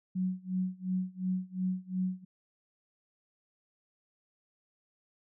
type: tone with tremolo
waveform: sine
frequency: 185 Hz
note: F#3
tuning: in tune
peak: -27 dBFS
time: 0.15-2.25 s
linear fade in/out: 10 ms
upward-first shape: sine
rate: 2.8 Hz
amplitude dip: 95%
effects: none